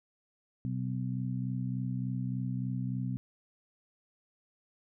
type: harmonic tone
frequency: 63.4 Hz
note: B1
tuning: 46 cents sharp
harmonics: 2 / 3 / 4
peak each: -33 / -37 / -39 dBFS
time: 0.65-3.17 s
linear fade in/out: 0 ms
effects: none